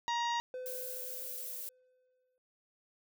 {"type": "harmonic tone", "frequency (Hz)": 944, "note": "A#5", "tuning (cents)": 22, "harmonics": [1, 2, 3, 4, 5, 6, 7], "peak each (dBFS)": [-32, -40, -45, -42, -50, -52, -50], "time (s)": [0.08, 0.4], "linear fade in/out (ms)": 0}
{"type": "tone with exponential decay", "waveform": "triangle", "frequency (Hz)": 508, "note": "B4", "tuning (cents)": 49, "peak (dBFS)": -36, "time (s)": [0.54, 2.38], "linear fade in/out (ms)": 1, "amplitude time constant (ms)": 400}
{"type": "noise", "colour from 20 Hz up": "violet", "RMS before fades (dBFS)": -42, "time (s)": [0.66, 1.69], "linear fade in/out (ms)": 0}
{"effects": []}